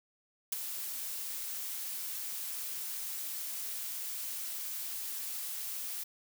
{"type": "noise with ADSR envelope", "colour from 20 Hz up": "blue", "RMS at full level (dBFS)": -30, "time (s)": [0.52, 6.04], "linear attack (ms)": 6, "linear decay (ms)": 14, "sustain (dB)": -9, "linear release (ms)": 10, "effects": []}